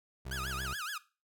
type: tone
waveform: 25% pulse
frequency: 65.41 Hz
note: C2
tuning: in tune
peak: -36 dBFS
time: 0.25-0.74 s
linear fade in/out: 10 ms
type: tone with vibrato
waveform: sawtooth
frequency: 1442 Hz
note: F#6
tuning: 45 cents flat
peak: -33 dBFS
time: 0.31-0.98 s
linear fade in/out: 5 ms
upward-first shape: sine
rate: 7.1 Hz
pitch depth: 290 cents each way
effects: noise-tail reverb RT60 0.3 s tail -17 dB re dry